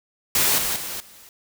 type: noise with level steps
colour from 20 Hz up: white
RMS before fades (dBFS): -19 / -24 / -31 / -47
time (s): 0.35-1.29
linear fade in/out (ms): 2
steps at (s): 0.58 / 0.76 / 1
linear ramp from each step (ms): 2
effects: none